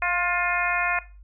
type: harmonic tone with a mistuned harmonic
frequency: 353.8 Hz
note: F4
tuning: 23 cents sharp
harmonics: 2 / 3 / 4 / 5 / 6 / 7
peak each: -29 / -29 / -29 / -29 / -29 / -29 dBFS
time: 0.02-0.99 s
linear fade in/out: 2 ms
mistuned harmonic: 2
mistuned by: -15 cents
effects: noise-tail reverb RT60 0.3 s tail -17 dB re dry + added 50 Hz sine -44 dBFS peak until 1.23 s